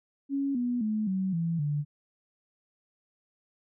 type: tone with pitch steps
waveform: sine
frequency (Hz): 277.2 / 244.1 / 215 / 189.33 / 166.74 / 146.84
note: C#4 / B3 / A3 / F#3 / E3 / D3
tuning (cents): 0 / -20 / -40 / +40 / +20 / 0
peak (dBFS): -26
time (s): 0.29-1.85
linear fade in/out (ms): 50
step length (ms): 260
effects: none